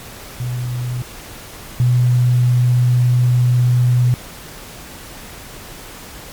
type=tone pair in turn; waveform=sine; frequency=123.47 / 123.47 Hz; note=B2 / B2; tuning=0 / 0 cents; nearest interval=unison; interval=0 cents; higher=neither; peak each=-19 / -10 dBFS; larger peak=second; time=0.4-1.02 / 1.8-4.14 s; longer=second; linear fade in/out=0 ms; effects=pink hiss -35 dBFS RMS until 6.32 s + MP3 96 kbps